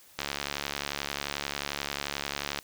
click train, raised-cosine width 0.2 ms, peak -13 dBFS, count 172, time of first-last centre 0.19-2.588 s, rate 71.3 Hz, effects white hiss -56 dBFS RMS until 2.63 s

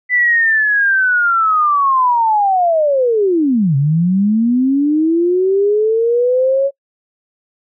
sine linear two-way sweep, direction down then up, 2000 to 133.8 to 558 Hz, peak -10 dBFS, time 0.09-6.71 s, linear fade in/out 50 ms, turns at 3.76 s, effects noise-tail reverb RT60 0.1 s tail -24 dB re dry

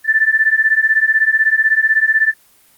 sine beating tone pair, 1755 / 1771 Hz, A6 / A6, -5 / +11 cents, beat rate 16 Hz, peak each -14 / -13 dBFS, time 0.04-2.34 s, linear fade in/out 50 ms, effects white hiss -51 dBFS RMS until 2.77 s + Opus 24 kbps

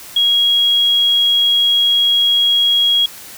sine tone, 3300 Hz, G#7, 12 cents flat, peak -10 dBFS, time 0.16-3.06 s, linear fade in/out 5 ms, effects white hiss -35 dBFS RMS until 3.37 s

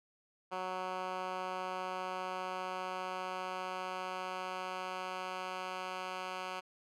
10% pulse tone with band-pass filter sweep, 185 Hz, F#3, in tune, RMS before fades -40 dBFS, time 0.51-6.61 s, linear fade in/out 20 ms, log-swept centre 1100 to 1800 Hz, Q 0.81, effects none

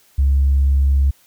sine tone, 68.8 Hz, C#2, 12 cents flat, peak -10 dBFS, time 0.18-1.11 s, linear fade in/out 10 ms, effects tanh soft clip ceiling -8 dBFS + white hiss -54 dBFS RMS until 1.26 s

